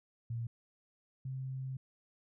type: tone pair in turn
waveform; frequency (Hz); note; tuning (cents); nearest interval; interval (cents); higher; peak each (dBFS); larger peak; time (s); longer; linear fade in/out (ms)
sine; 116.6 / 131.79; A#2 / C3; +1 / +13; major second; 212; second; -35 / -37; first; 0.3-0.47 / 1.25-1.77; second; 5
effects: none